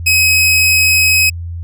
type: tone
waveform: sawtooth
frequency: 2542 Hz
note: D#7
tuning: 36 cents sharp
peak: -5 dBFS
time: 0.06-1.3 s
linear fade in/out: 10 ms
effects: added 85 Hz sine -21 dBFS peak until 1.63 s